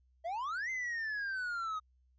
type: exponential two-way sweep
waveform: triangle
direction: up then down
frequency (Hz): 636 to 2089 to 1246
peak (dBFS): -33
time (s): 0.24-1.8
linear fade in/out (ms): 20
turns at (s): 0.7
effects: added 63 Hz sine -66 dBFS peak until 2.18 s + resampled to 16000 Hz